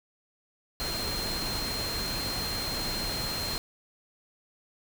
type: tone in noise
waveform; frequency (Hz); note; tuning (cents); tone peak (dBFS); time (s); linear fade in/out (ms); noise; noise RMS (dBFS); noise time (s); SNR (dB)
sine; 4186; C8; 0; -33; 0.8-3.58; 0; pink; -34; 0.8-3.58; -2
effects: none